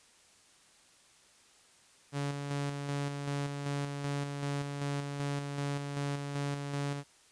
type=tone with tremolo; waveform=sawtooth; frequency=142.2 Hz; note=C#3; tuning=45 cents sharp; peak=-28 dBFS; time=2.12-7.04 s; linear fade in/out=50 ms; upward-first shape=square; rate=2.6 Hz; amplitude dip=40%; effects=white hiss -62 dBFS RMS until 7.31 s + resampled to 22050 Hz